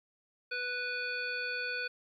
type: harmonic tone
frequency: 493.9 Hz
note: B4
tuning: in tune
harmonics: 1 / 3 / 5 / 7 / 9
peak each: -43 / -36 / -38 / -51 / -43 dBFS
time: 0.51-1.88 s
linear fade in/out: 10 ms
effects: 12-bit